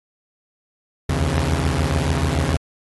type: tone cluster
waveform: sawtooth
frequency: 61.7 / 77.4 / 84.3 / 135.9 Hz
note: B1 / D#2 / E2 / C#3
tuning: -1 / -9 / +39 / -34 cents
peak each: -25 / -18 / -19 / -19 dBFS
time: 1.09-2.57 s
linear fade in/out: 5 ms
effects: AAC 32 kbps